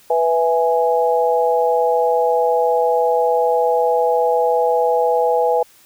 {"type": "chord", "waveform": "sine", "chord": "E major", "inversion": "second", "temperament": "equal", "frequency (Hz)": [493.9, 659.3, 830.6], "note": ["B4", "E5", "G#5"], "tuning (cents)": [0, 0, 0], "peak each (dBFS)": [-16, -20, -18], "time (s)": [0.1, 5.63], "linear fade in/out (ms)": 5, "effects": ["white hiss -50 dBFS RMS until 5.85 s"]}